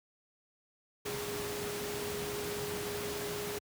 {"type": "tone in noise", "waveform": "sine", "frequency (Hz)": 412.8, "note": "G#4", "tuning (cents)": -10, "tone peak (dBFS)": -38, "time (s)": [1.05, 3.59], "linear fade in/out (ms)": 10, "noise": "pink", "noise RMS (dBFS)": -39, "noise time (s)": [1.05, 3.59], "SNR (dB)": -2, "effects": ["high-pass 100 Hz 12 dB/octave"]}